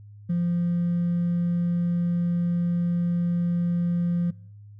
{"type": "tone with hard clipping", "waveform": "triangle", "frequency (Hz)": 173.3, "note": "F3", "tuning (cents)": -13, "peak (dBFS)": -21, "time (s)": [0.29, 4.31], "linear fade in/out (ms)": 10, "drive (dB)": 2, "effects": ["noise-tail reverb RT60 0.8 s tail -26 dB re dry", "added 103 Hz sine -43 dBFS peak until 4.79 s"]}